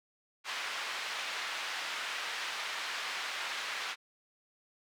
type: band-pass noise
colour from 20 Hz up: pink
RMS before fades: -38 dBFS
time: 0.44-3.96 s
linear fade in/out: 50 ms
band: 1300 to 3900 Hz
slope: 12 dB/octave
effects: none